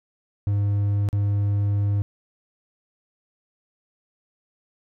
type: tone with dropouts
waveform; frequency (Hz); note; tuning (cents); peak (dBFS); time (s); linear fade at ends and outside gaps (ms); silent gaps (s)
triangle; 101.6; G#2; -38; -17; 0.47-2.02; 0; 1.088-1.129
effects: none